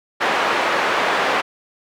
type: band-pass noise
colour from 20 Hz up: pink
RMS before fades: -19 dBFS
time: 0.2-1.42 s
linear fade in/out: 20 ms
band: 590 to 2200 Hz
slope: 12 dB/octave
effects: none